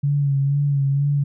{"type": "tone with vibrato", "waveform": "sine", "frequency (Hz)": 140.8, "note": "C#3", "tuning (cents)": 27, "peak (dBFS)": -16, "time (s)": [0.03, 1.24], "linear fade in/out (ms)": 10, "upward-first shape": "sine", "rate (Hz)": 2.1, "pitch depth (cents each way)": 39, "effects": []}